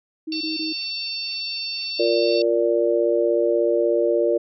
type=tone bursts; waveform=sine; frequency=316.2 Hz; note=D#4; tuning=28 cents sharp; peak=-26 dBFS; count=3; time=0.27-0.73 s; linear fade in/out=10 ms; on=140 ms; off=20 ms
type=harmonic tone; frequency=902 Hz; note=A5; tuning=43 cents sharp; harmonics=3 / 4 / 5 / 6; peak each=-33 / -37 / -27 / -37 dBFS; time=0.32-2.42 s; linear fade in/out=2 ms
type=chord; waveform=sine; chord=Bb major; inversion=second; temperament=just; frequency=349.6 / 466.2 / 582.7 Hz; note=F4 / Bb4 / D5; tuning=+2 / 0 / -14 cents; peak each=-21 dBFS; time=1.99-4.38 s; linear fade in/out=10 ms
effects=none